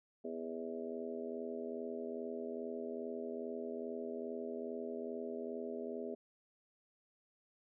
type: harmonic tone with a mistuned harmonic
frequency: 82.41 Hz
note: E2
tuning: in tune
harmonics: 3 / 4 / 5 / 6 / 7 / 8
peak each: -45 / -52 / -43 / -50 / -50 / -49 dBFS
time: 0.24-6.15 s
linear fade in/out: 10 ms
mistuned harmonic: 8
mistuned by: -32 cents
effects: none